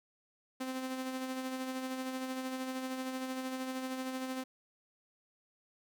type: tone with tremolo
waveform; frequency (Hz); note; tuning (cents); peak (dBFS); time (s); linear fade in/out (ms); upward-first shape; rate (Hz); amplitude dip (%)
sawtooth; 259.7; C4; -13; -31; 0.6-4.44; 10; sine; 13; 40
effects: none